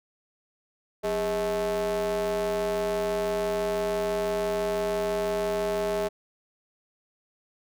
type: ring-modulated tone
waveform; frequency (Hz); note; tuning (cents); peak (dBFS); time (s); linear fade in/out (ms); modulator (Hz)
square; 113; A2; +47; -23; 1.03-6.09; 20; 522
effects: none